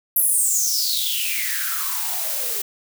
blue noise with high-pass filter sweep, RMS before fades -22 dBFS, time 0.16-2.62 s, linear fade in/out 5 ms, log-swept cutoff 12000 to 390 Hz, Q 8.8, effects none

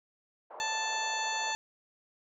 white band-pass noise, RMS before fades -46 dBFS, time 0.5-1.53 s, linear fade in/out 10 ms, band 530 to 900 Hz, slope 24 dB/octave
harmonic tone, 880 Hz, A5, in tune, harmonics 1 / 2 / 3 / 4 / 5 / 7 / 8, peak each -34 / -37 / -39 / -40 / -41 / -42 / -43 dBFS, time 0.6-1.55 s, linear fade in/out 0 ms
effects none

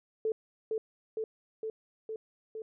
sine tone with echo, 440 Hz, A4, in tune, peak -27 dBFS, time 0.25-0.32 s, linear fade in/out 2 ms, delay 460 ms, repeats 5, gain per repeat -2 dB, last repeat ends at 2.62 s, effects none

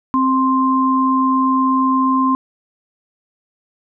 sine tone pair together, 263.3 / 1048.6 Hz, C4 / C6, +11 / +3 cents, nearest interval 2 octaves, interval 2392 cents, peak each -15 dBFS, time 0.14-2.35 s, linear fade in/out 0 ms, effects none

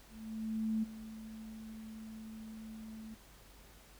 sine tone with ADSR envelope, 220 Hz, A3, in tune, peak -30 dBFS, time 0.08-3.15 s, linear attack 750 ms, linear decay 15 ms, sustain -15 dB, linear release 14 ms, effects added 50 Hz sine -60 dBFS peak until 3.99 s + pink hiss -60 dBFS RMS until 3.99 s

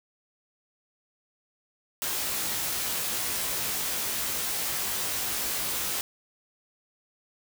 white noise with comb filter, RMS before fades -30 dBFS, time 2.02-6.01 s, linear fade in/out 0 ms, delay 18 ms, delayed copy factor +0.9, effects none

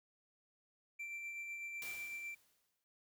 triangle tone with tremolo, 2349 Hz, D7, in tune, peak -40 dBFS, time 0.99-2.35 s, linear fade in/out 10 ms, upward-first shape sine, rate 8 Hz, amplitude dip 30%
white noise with exponential decay, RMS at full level -48 dBFS, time 1.82-2.84 s, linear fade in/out 0 ms, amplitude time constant 220 ms
effects none

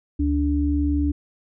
sine tone pair together, 72.97 / 290.7 Hz, D2 / D4, -11 / -18 cents, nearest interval 2 octaves, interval 2393 cents, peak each -21 dBFS, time 0.19-1.12 s, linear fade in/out 10 ms, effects none

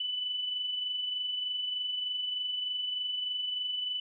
sine tone with amplitude modulation, 2988 Hz, F#7, 16 cents sharp, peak -29 dBFS, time 0-4 s, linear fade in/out 5 ms, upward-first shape sine, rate 23.3 Hz, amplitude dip 40%, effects none

